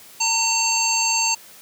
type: harmonic tone with a mistuned harmonic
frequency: 906 Hz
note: A#5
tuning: 50 cents flat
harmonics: 1 / 3 / 5 / 7 / 8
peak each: -24 / -24 / -24 / -24 / -24 dBFS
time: 0.2-1.35 s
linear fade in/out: 10 ms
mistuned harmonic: 8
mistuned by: +43 cents
effects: white hiss -45 dBFS RMS until 1.61 s + high-pass 100 Hz 12 dB/octave